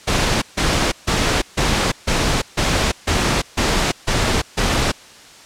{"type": "noise bursts", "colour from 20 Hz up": "pink", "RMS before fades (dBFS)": -17, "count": 10, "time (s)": [0.07, 4.92], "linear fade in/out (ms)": 10, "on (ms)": 350, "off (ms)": 150, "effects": ["white hiss -42 dBFS RMS until 5.45 s", "low-pass 7000 Hz 12 dB/octave"]}